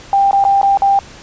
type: tone with dropouts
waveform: sine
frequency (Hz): 792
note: G5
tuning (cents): +18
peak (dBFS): -8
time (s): 0.13-0.99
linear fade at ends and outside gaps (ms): 1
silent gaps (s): 0.311-0.33 / 0.44-0.45 / 0.615-0.63 / 0.773-0.82
effects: pink hiss -37 dBFS RMS until 1.22 s + resampled to 16000 Hz